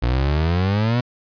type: exponential sweep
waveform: 30% pulse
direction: up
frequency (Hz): 58.27 to 125.2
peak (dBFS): -14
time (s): 0.02-1.01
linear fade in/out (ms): 10
effects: resampled to 11025 Hz